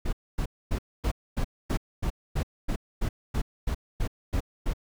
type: noise bursts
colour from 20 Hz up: brown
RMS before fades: -26 dBFS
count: 15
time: 0.05-4.735 s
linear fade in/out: 10 ms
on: 79 ms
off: 250 ms
effects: none